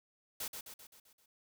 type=noise with echo; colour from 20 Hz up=white; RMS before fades=-40 dBFS; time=0.4-0.48 s; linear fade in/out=5 ms; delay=130 ms; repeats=6; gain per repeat=-5 dB; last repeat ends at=1.26 s; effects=none